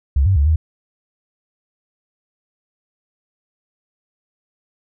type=tone with pitch steps; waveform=sine; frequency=68.7 / 95.8 / 71.6 / 79 Hz; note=C#2 / G2 / D2 / D#2; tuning=-15 / -39 / -43 / +27 cents; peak=-11 dBFS; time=0.16-0.56 s; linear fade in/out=5 ms; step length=100 ms; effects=none